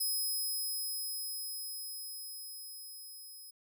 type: tone with level ramp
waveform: 10% pulse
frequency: 5100 Hz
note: D#8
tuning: 42 cents sharp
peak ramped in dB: -25 to -43 dBFS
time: 0-3.51 s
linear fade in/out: 10 ms
effects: none